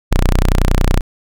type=tone; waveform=sawtooth; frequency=30.62 Hz; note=B0; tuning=14 cents flat; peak=-6 dBFS; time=0.11-1.01 s; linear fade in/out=10 ms; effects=none